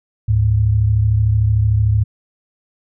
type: tone pair together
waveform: sine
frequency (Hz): 73.42 / 106.76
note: D2 / G#2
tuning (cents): 0 / +48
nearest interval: tritone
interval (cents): 648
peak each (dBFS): -18 / -12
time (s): 0.28-2.04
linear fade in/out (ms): 10
effects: none